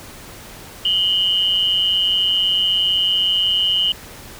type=tone pair together; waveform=sine; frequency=2894 / 3082 Hz; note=F#7 / G7; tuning=-39 / -30 cents; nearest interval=minor second; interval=109 cents; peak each=-17 / -18 dBFS; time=0.85-3.92 s; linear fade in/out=2 ms; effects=pink hiss -38 dBFS RMS until 4.39 s